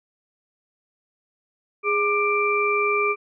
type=tone cluster; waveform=sine; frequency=413.7 / 1189 / 2352 Hz; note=G#4 / D6 / D7; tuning=-7 / +21 / +2 cents; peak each=-23 dBFS; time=1.83-3.16 s; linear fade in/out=50 ms; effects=none